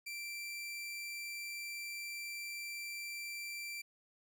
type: tone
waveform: sawtooth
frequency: 2349 Hz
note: D7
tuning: in tune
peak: -38 dBFS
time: 0.06-3.82 s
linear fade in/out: 10 ms
effects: none